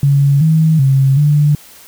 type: tone with pitch steps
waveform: sine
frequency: 140.6 / 159 / 135.1 / 147.6 Hz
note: C#3 / D#3 / C#3 / D3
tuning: +25 / +38 / -44 / +9 cents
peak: -7 dBFS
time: 0.03-1.55 s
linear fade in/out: 2 ms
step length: 380 ms
effects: white hiss -40 dBFS RMS until 1.87 s